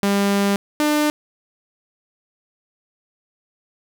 sawtooth tone pair in turn, 200 / 299.7 Hz, G3 / D4, +35 / +35 cents, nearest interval perfect fifth, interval 700 cents, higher second, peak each -12 dBFS, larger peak neither, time 0.03-0.56 / 0.8-1.1 s, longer first, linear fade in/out 0 ms, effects 8-bit

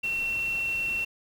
sine tone in noise, 2715 Hz, F7, 50 cents flat, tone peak -26 dBFS, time 0.03-1.05 s, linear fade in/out 10 ms, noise pink, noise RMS -44 dBFS, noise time 0.03-1.05 s, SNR +15 dB, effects none

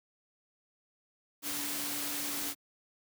sine tone in noise, 289 Hz, D4, 28 cents flat, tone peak -44 dBFS, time 1.42-2.55 s, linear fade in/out 50 ms, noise white, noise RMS -36 dBFS, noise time 1.42-2.55 s, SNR -11 dB, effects high-pass 100 Hz 12 dB/octave

